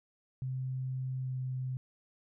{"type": "tone with pitch glide", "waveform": "sine", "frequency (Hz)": [130, 129.03], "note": ["C3", "C3"], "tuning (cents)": [-11, -24], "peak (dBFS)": -33, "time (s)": [0.42, 1.77], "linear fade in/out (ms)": 0, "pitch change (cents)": -13, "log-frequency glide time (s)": [1.22, 1.31], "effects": []}